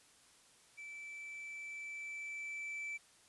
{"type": "tone with level ramp", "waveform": "triangle", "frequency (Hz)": 2321, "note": "D7", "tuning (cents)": -21, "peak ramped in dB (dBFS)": [-45, -38], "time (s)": [0.77, 2.98], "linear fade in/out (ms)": 20, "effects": ["white hiss -65 dBFS RMS until 3.28 s", "resampled to 24000 Hz"]}